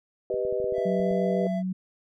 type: chord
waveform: sine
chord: G augmented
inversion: none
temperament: equal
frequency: 392 / 493.9 / 622.3 Hz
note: G4 / B4 / D#5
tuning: 0 / 0 / 0 cents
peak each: -29 / -28 / -31 dBFS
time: 0.3-1.47 s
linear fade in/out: 2 ms
type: clicks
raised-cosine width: 3 ms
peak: -30 dBFS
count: 9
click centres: 0.342 / 0.451 / 0.526 / 0.601 / 0.643 / 0.724 / 0.782 / 1 / 1.112 s
type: tone with pitch glide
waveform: triangle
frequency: 662 to 668.1 Hz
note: E5 to E5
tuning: +7 to +23 cents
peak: -28 dBFS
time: 0.73-1.63 s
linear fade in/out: 50 ms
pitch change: +16 cents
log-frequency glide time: 0.96-1.1 s
type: tone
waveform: sine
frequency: 185.8 Hz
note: F#3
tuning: 7 cents sharp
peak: -26 dBFS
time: 0.85-1.73 s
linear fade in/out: 10 ms
effects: none